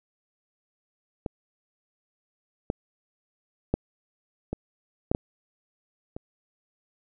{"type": "clicks", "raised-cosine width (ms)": 2, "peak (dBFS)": [-16, -12, -9, -16, -9, -11, -22], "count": 7, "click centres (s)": [1.262, 2.701, 3.74, 4.53, 5.115, 5.149, 6.165], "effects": []}